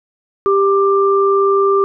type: tone pair together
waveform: sine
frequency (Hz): 394.6 / 1183.6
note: G4 / D6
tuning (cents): +11 / +13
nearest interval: octave + perfect fifth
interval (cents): 1902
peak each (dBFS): -11 / -15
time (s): 0.46-1.84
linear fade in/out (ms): 0
effects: none